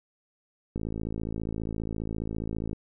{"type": "click train", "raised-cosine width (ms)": 3, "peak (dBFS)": -20, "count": 109, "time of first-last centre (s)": [0.76, 2.731], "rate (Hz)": 54.8, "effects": []}